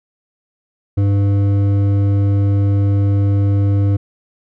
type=tone with hard clipping; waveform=sine; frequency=100 Hz; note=G2; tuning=35 cents sharp; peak=-13 dBFS; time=0.97-3.97 s; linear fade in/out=10 ms; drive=9 dB; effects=none